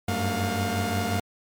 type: tone cluster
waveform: sawtooth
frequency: 93.5 / 99.1 / 226.4 / 709 Hz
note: F#2 / G2 / A3 / F5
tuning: +19 / +19 / +50 / +26 cents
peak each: -26 dBFS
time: 0.08-1.2 s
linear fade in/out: 5 ms
effects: MP3 96 kbps